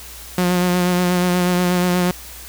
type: tone with vibrato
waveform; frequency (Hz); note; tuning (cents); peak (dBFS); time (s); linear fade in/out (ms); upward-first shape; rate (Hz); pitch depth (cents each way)
sawtooth; 179; F3; +43; -11; 0.38-2.11; 2; sine; 8.3; 23
effects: added 60 Hz sine -40 dBFS peak until 2.48 s + white hiss -37 dBFS RMS until 2.48 s